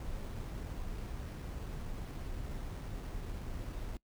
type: noise with sample-and-hold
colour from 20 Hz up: brown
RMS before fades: -41 dBFS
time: 0-3.97 s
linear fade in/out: 2 ms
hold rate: 7350 Hz
effects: noise-tail reverb RT60 0.1 s tail -23 dB re dry